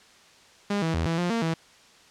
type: tone with pitch steps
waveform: sawtooth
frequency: 203.1 / 162.9 / 81.9 / 165.4 / 176 / 230.1 / 163.4 Hz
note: G#3 / E3 / E2 / E3 / F3 / A#3 / E3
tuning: -38 / -20 / -11 / +6 / +14 / -22 / -15 cents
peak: -20 dBFS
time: 0.7-1.54 s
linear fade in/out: 5 ms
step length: 120 ms
effects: white hiss -54 dBFS RMS until 2.1 s + low-pass 6000 Hz 12 dB/octave